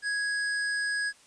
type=tone; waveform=square; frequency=1661.2 Hz; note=G#6; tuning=in tune; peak=-28 dBFS; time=0.02-1.13 s; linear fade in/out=50 ms; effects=white hiss -58 dBFS RMS until 1.26 s + resampled to 22050 Hz